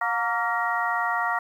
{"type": "tone cluster", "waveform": "sine", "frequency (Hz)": [714, 925, 1148, 1389, 1886], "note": ["F5", "A#5", "D6", "F6", "A#6"], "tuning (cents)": [38, -14, -40, -10, 20], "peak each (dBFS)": -29, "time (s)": [0.01, 1.39], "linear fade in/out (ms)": 5, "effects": ["9-bit"]}